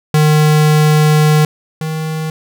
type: tone pair in turn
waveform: square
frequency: 152.6 / 157.53 Hz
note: D#3 / D#3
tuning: -33 / +22 cents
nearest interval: minor second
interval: 55 cents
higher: second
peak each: -8 / -18 dBFS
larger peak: first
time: 0.14-1.45 / 1.81-2.3 s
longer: first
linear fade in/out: 2 ms
effects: none